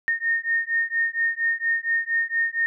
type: beating tone pair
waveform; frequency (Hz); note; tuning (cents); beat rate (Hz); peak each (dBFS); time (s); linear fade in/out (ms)
sine; 1835 / 1839.3; A#6 / A#6; -28 / -24; 4.3; -24; 0.08-2.66; 0
effects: none